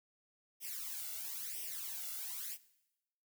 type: noise with flanger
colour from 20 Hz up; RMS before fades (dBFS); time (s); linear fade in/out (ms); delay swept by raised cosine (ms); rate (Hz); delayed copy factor
blue; -43; 0.6-2.58; 50; 0.35 to 1.45; 1; +0.85
effects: noise-tail reverb RT60 0.9 s tail -18 dB re dry